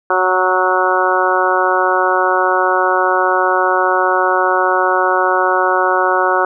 harmonic tone with a mistuned harmonic, 185 Hz, F#3, in tune, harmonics 2 / 3 / 4 / 5 / 6 / 7 / 8, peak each -19 / -19 / -19 / -19 / -19 / -19 / -19 dBFS, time 0.1-6.45 s, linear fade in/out 2 ms, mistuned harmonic 8, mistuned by -16 cents, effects none

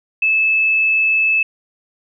sine tone, 2613 Hz, E7, 16 cents flat, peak -12 dBFS, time 0.22-1.43 s, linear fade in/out 5 ms, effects none

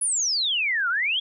sine exponential two-way sweep, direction down then up, 10480 to 1351 to 3418 Hz, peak -21 dBFS, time 0.01-1.2 s, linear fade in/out 10 ms, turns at 0.89 s, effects none

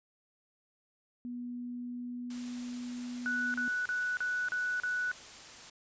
sine tone with pitch glide, 243.6 to 245 Hz, B3 to B3, -24 to -14 cents, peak -37 dBFS, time 1.25-3.68 s, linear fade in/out 0 ms, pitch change +10 cents, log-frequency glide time 1.37-2.54 s
white noise, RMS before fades -49 dBFS, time 2.3-5.7 s, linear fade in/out 5 ms
sine tone bursts, 1480 Hz, F#6, in tune, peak -30 dBFS, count 6, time 3.26-5.115 s, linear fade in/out 0 ms, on 280 ms, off 35 ms
effects resampled to 16000 Hz

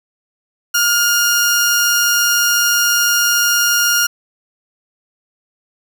sawtooth tone pair together, 1415.5 / 2831 Hz, F6 / F7, +23 / +23 cents, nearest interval octave, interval 1200 cents, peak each -10 dBFS, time 0.74-4.07 s, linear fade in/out 10 ms, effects none

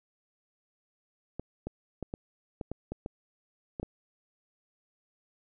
clicks, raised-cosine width 2 ms, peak -22 dBFS, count 10, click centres 1.396 / 1.67 / 2.027 / 2.139 / 2.612 / 2.716 / 2.92 / 3.061 / 3.798 / 3.83 s, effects none

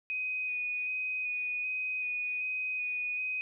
sine tone with vibrato, 2493 Hz, D#7, 3 cents sharp, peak -31 dBFS, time 0.1-3.41 s, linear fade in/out 0 ms, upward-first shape square, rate 1.3 Hz, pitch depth 12 cents each way, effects none

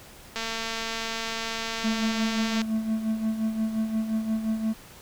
click train, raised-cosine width 0.2 ms, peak -14 dBFS, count 511, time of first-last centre 0.36-2.617 s, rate 226 Hz
triangle tone with tremolo, 220.4 Hz, A3, 3 cents sharp, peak -20 dBFS, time 1.83-4.74 s, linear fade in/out 20 ms, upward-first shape sine, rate 5.7 Hz, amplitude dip 60%
effects pink hiss -48 dBFS RMS until 5.01 s

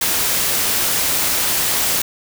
white noise, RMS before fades -18 dBFS, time 0.01-2.02 s, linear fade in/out 5 ms, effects none

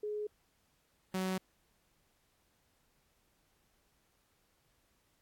sine / sawtooth tone pair in turn, 420.5 / 187.31 Hz, G#4 / F#3, +22 / +22 cents, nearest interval octave + major second, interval 1400 cents, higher first, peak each -35 / -29 dBFS, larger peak second, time 0.03-0.27 / 1.14-1.38 s, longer neither, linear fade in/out 5 ms, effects pink hiss -74 dBFS RMS until 5.21 s + AAC 64 kbps

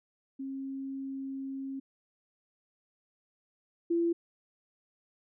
sine tone pair in turn, 269.9 / 338.9 Hz, C#4 / E4, -46 / +48 cents, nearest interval major third, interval 394 cents, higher second, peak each -35 / -25 dBFS, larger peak second, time 0.39-1.8 / 3.9-4.13 s, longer first, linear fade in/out 10 ms, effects none

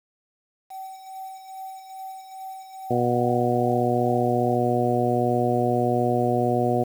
sine tone with tremolo, 764 Hz, G5, 45 cents flat, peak -32 dBFS, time 0.7-4.56 s, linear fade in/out 10 ms, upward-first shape triangle, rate 2.4 Hz, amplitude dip 70%
harmonic tone, 121.5 Hz, B2, 28 cents flat, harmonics 1 / 2 / 3 / 4 / 5 / 6, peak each -27 / -26 / -26 / -27 / -28 / -25 dBFS, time 2.9-6.84 s, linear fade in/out 10 ms
effects 8-bit

